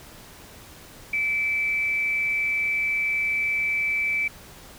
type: tone with amplitude modulation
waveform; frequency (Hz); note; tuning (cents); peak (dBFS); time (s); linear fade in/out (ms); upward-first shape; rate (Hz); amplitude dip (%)
sine; 2316; D7; -25; -20; 1.13-4.28; 5; sine; 213; 35
effects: pink hiss -46 dBFS RMS until 4.78 s